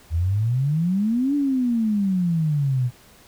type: exponential two-way sweep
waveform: sine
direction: up then down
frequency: 77.78 to 292.3 to 120.4 Hz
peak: -18 dBFS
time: 0.1-2.91 s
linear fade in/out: 50 ms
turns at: 1.35 s
effects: pink hiss -51 dBFS RMS until 3.27 s